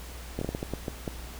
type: slowing click train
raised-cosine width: 2 ms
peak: -17 dBFS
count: 9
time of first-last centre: 0.39-1.078 s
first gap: 24 ms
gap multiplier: 1.35
effects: added 60 Hz sine -41 dBFS peak until 1.39 s + pink hiss -45 dBFS RMS until 1.39 s